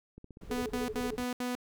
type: click train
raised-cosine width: 3 ms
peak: -35 dBFS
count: 17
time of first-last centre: 0.18-1.199 s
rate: 15.7 Hz
type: noise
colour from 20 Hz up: brown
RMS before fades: -47 dBFS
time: 0.41-1.24 s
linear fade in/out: 5 ms
type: tone with tremolo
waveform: sine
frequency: 430 Hz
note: A4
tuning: 40 cents flat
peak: -33 dBFS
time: 0.5-1.19 s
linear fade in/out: 5 ms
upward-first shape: sine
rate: 13 Hz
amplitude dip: 100%
type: tone bursts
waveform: sawtooth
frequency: 247.6 Hz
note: B3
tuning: 5 cents sharp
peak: -28 dBFS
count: 5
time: 0.51-1.552 s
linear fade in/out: 0 ms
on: 150 ms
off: 73 ms
effects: none